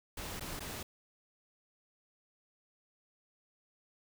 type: noise with dropouts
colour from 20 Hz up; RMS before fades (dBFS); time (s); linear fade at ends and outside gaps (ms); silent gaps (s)
pink; -42; 0.17-0.83; 5; 0.397-0.407 / 0.595-0.604
effects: none